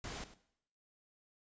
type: noise with echo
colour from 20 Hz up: pink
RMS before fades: -44 dBFS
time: 0.04-0.24 s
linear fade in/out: 2 ms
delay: 100 ms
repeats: 1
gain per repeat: -15 dB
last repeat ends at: 0.34 s
effects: noise-tail reverb RT60 0.7 s tail -17 dB re dry + resampled to 16000 Hz